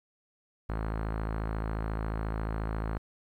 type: tone with low-pass filter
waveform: sawtooth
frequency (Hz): 54.2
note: A1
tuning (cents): -25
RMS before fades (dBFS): -33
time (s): 0.69-2.98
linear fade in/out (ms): 5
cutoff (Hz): 1400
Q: 1.6
effects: 11-bit